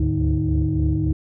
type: tone cluster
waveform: sine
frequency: 72 / 75.5 / 104.5 / 149.6 / 314.3 Hz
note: D2 / D2 / G#2 / D3 / D#4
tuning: -34 / +48 / +11 / +32 / +18 cents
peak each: -23 dBFS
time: 0-1.13 s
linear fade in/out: 5 ms
effects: tanh soft clip ceiling -10 dBFS